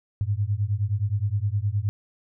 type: beating tone pair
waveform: sine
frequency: 98 / 107.6 Hz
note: G2 / A2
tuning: 0 / -38 cents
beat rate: 9.6 Hz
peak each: -25 dBFS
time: 0.21-1.89 s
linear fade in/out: 0 ms
effects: none